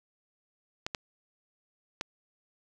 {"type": "clicks", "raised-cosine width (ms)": 0.2, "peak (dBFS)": -15, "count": 3, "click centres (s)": [0.865, 0.948, 2.011], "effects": []}